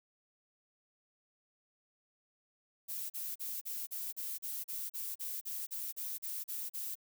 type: noise bursts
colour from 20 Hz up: violet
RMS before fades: -40 dBFS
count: 16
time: 2.88-6.955 s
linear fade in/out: 20 ms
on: 220 ms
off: 37 ms
effects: none